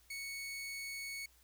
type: tone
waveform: sawtooth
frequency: 2217 Hz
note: C#7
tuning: in tune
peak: -38 dBFS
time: 0.1-1.26 s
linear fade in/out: 5 ms
effects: added 60 Hz sine -68 dBFS peak until 1.43 s + white hiss -68 dBFS RMS until 1.43 s